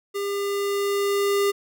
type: tone with level ramp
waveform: square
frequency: 401.6 Hz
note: G4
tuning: 42 cents sharp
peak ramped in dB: -26 to -19 dBFS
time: 0.14-1.52 s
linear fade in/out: 20 ms
effects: none